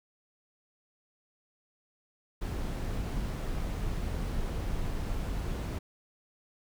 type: noise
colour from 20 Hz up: brown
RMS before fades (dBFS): -33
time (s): 2.41-5.79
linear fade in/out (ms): 10
effects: none